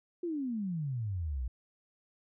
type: exponential sweep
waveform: sine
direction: down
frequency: 360.4 to 57.7 Hz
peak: -32 dBFS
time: 0.23-1.48 s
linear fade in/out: 5 ms
effects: none